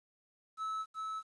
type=tone with echo; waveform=triangle; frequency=1301 Hz; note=E6; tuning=23 cents flat; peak=-33 dBFS; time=0.57-0.86 s; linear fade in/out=50 ms; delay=370 ms; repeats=1; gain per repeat=-2 dB; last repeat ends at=1.23 s; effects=resampled to 22050 Hz + 11-bit